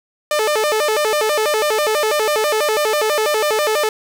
sawtooth tone with vibrato, 510 Hz, C5, 44 cents flat, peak -11 dBFS, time 0.31-3.89 s, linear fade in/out 2 ms, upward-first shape square, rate 6.1 Hz, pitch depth 280 cents each way, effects none

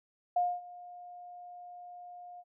sine tone with ADSR envelope, 711 Hz, F5, 31 cents sharp, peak -24 dBFS, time 0.36-2.44 s, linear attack 6 ms, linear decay 240 ms, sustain -21 dB, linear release 46 ms, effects none

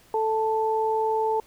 sine tone pair together, 440 / 880 Hz, A4 / A5, 0 / 0 cents, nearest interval octave, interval 1200 cents, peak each -24 / -24 dBFS, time 0.14-1.4 s, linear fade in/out 2 ms, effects pink hiss -56 dBFS RMS until 1.46 s

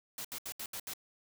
white noise bursts, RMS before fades -41 dBFS, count 6, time 0.18-0.936 s, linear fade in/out 2 ms, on 66 ms, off 72 ms, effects none

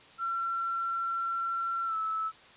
sine tone with pitch glide, 1357 to 1307 Hz, E6 to E6, +50 to -15 cents, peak -29 dBFS, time 0.18-2.32 s, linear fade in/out 50 ms, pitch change -65 cents, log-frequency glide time 1.85-1.96 s, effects white hiss -54 dBFS RMS until 2.56 s + resampled to 8000 Hz

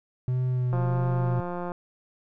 triangle tone with vibrato, 125.8 Hz, B2, 32 cents sharp, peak -21 dBFS, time 0.28-1.4 s, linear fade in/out 0 ms, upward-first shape sine, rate 1.6 Hz, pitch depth 21 cents each way
click train, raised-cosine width 1 ms, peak -20 dBFS, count 175, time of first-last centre 0.73-1.719 s, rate 176 Hz
effects none

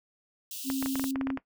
white high-pass noise, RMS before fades -39 dBFS, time 0.51-1.11 s, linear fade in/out 2 ms, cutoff 2700 Hz, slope 96 dB/octave
sine tone, 267.9 Hz, C4, 41 cents sharp, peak -28 dBFS, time 0.64-1.39 s, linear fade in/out 50 ms
clicks, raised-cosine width 0.5 ms, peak -19 dBFS, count 11, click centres 0.701 / 0.826 / 0.86 / 0.956 / 0.996 / 1.041 / 1.158 / 1.212 / 1.271 / 1.303 / 1.374 s
effects noise-tail reverb RT60 0.1 s tail -17 dB re dry

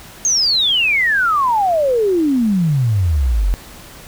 sine exponential sweep, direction down, 6580 to 42.04 Hz, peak -12 dBFS, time 0.25-3.54 s, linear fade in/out 0 ms, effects pink hiss -38 dBFS RMS until 4.07 s

